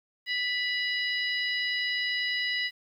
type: harmonic tone with a mistuned harmonic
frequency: 989 Hz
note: B5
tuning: 2 cents sharp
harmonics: 2 / 3 / 4 / 5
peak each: -29 / -33 / -35 / -37 dBFS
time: 0.26-2.71 s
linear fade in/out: 50 ms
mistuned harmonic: 3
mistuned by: -31 cents
effects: 10-bit